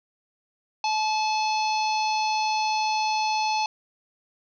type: harmonic tone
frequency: 863 Hz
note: A5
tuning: 34 cents flat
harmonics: 1 / 3 / 4 / 5 / 6 / 7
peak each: -23 / -31 / -40 / -32 / -39 / -39 dBFS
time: 0.84-3.66 s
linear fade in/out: 2 ms
effects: none